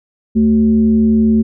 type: tone with frequency modulation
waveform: sine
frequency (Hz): 222.1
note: A3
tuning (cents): +16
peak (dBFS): -8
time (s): 0.35-1.43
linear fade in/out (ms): 20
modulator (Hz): 152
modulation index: 0.43
effects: none